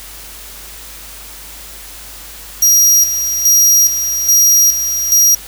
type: tone with tremolo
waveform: sawtooth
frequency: 5720 Hz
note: F8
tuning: 41 cents sharp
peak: -4 dBFS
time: 2.62-5.35 s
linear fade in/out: 5 ms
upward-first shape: square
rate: 1.2 Hz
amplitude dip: 60%
effects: added 50 Hz sine -38 dBFS peak until 5.47 s + white hiss -33 dBFS RMS until 5.47 s